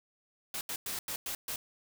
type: noise bursts at uneven times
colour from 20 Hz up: white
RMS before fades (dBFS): -37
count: 6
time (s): 0.54-0.61 / 0.69-0.76 / 0.86-0.99 / 1.08-1.16 / 1.26-1.35 / 1.48-1.56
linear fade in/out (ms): 2
effects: none

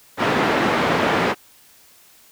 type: band-pass noise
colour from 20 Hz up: pink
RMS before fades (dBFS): -19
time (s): 0.17-1.35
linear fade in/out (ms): 50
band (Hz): 230 to 2100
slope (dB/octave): 12
effects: white hiss -51 dBFS RMS until 2.31 s

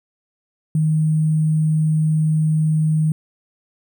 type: tone with sample-and-hold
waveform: sine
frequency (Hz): 156.3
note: D#3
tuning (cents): +8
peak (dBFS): -14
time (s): 0.75-3.12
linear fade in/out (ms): 2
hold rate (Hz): 8820
effects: none

